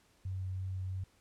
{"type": "tone with vibrato", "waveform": "sine", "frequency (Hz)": 93.8, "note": "F#2", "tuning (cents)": 24, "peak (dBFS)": -35, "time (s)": [0.25, 1.04], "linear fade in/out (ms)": 5, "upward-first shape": "sine", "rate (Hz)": 3, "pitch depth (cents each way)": 8, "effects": ["pink hiss -68 dBFS RMS until 1.2 s", "low-pass 11000 Hz 12 dB/octave"]}